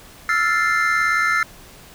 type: chord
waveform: triangle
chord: F major seventh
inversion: third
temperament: equal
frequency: 1318.5 / 1396.9 / 1760 / 2093 Hz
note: E6 / F6 / A6 / C7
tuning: 0 / 0 / 0 / 0 cents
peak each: -20 dBFS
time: 0.29-1.43 s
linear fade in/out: 2 ms
effects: pink hiss -44 dBFS RMS until 1.94 s